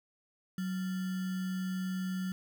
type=tone with sample-and-hold; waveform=sine; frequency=186.1 Hz; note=F#3; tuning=10 cents sharp; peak=-32 dBFS; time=0.58-2.32 s; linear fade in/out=2 ms; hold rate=1575 Hz; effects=none